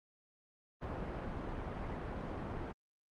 pink low-pass noise, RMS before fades -41 dBFS, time 0.81-2.73 s, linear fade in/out 20 ms, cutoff 1300 Hz, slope 12 dB/octave, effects Opus 32 kbps

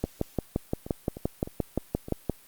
two click trains, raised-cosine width 2 ms, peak -12 / -24 dBFS, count 14 / 6, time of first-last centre 0.04-2.297 / 0.56-2.084 s, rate 5.76 / 3.28 Hz, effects white hiss -55 dBFS RMS until 2.47 s + Opus 48 kbps

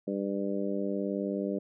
harmonic tone, 99.2 Hz, G2, 21 cents sharp, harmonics 2 / 3 / 4 / 5 / 6, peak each -33 / -35 / -36 / -37 / -38 dBFS, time 0.07-1.59 s, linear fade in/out 10 ms, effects none

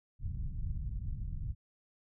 pink low-pass noise, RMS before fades -37 dBFS, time 0.19-1.55 s, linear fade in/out 50 ms, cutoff 130 Hz, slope 24 dB/octave, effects none

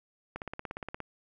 click train, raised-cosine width 0.5 ms, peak -22 dBFS, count 12, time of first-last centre 0.36-1.003 s, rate 17.1 Hz, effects none

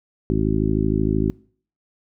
harmonic tone, 53.1 Hz, G#1, 39 cents sharp, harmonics 1 / 2 / 3 / 4 / 5 / 6 / 7, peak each -25 / -25 / -25 / -25 / -25 / -25 / -25 dBFS, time 0.3-1.3 s, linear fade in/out 0 ms, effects noise-tail reverb RT60 0.5 s tail -24 dB re dry

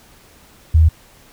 sine tone, 79.8 Hz, D#2, 44 cents sharp, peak -7 dBFS, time 0.74-0.89 s, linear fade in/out 10 ms, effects pink hiss -48 dBFS RMS until 1.32 s

